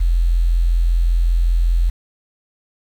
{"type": "tone", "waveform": "sine", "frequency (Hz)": 42.61, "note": "F1", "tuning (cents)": -42, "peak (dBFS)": -12, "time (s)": [0, 1.9], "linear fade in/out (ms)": 10, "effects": ["7-bit"]}